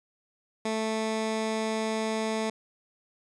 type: tone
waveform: 15% pulse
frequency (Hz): 220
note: A3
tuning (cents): 0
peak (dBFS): -21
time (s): 0.65-2.5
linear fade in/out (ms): 5
effects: resampled to 22050 Hz